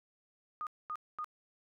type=tone bursts; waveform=sine; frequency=1230 Hz; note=D#6; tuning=20 cents flat; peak=-36 dBFS; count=3; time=0.61-1.244 s; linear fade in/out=0 ms; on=58 ms; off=230 ms; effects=none